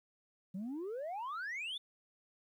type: exponential sweep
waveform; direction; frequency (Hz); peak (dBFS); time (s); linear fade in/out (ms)
sine; up; 178.4 to 3605; -36; 0.54-1.78; 10
effects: tanh soft clip ceiling -37 dBFS + 12-bit